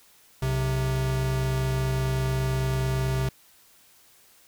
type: tone pair together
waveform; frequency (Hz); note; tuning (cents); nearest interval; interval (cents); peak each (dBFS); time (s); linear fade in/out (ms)
square; 61.74 / 130.82; B1 / C3; 0 / 0; octave + minor second; 1300; -31 / -25; 0.42-3.29; 5
effects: white hiss -57 dBFS RMS until 4.47 s

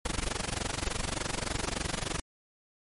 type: noise with amplitude modulation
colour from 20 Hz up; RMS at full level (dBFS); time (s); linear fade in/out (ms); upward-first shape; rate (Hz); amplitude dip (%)
pink; -29; 0.05-2.2; 5; sine; 23.4; 95
effects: MP3 48 kbps

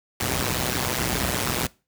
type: noise with amplitude modulation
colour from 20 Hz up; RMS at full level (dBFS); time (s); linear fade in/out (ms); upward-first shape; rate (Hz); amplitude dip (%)
pink; -21; 0.2-1.67; 5; sine; 125; 90
effects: noise-tail reverb RT60 0.3 s tail -22 dB re dry + high-pass 60 Hz 12 dB/octave

